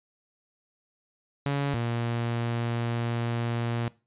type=tone pair in turn; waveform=sawtooth; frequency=141.1 / 117.66 Hz; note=C#3 / A#2; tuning=+31 / +17 cents; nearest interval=minor third; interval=314 cents; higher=first; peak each=-21 / -23 dBFS; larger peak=first; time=1.46-1.74 / 1.74-3.88 s; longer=second; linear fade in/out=0 ms; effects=noise-tail reverb RT60 0.3 s tail -20 dB re dry + resampled to 8000 Hz